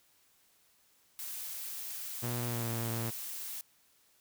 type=noise; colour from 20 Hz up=blue; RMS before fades=-41 dBFS; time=1.19-3.61 s; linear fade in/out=0 ms
type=tone with pitch glide; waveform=sawtooth; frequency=120.5 to 115.19 Hz; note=B2 to A#2; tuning=-42 to -20 cents; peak=-30 dBFS; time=2.22-3.11 s; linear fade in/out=20 ms; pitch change=-78 cents; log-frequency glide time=2.44-2.69 s
effects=white hiss -68 dBFS RMS until 4.2 s